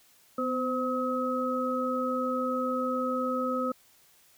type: tone cluster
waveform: sine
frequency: 252.2 / 516 / 1277 Hz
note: B3 / C5 / D#6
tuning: +36 / -24 / +45 cents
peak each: -31 dBFS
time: 0.38-3.72 s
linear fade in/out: 5 ms
effects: white hiss -61 dBFS RMS until 4.37 s